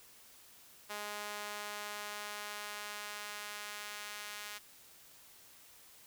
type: tone with high-pass filter sweep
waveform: sawtooth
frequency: 207.7 Hz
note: G#3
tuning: in tune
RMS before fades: -44 dBFS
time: 0.89-4.59 s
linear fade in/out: 20 ms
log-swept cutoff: 780 to 1700 Hz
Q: 0.78
effects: white hiss -59 dBFS RMS until 6.06 s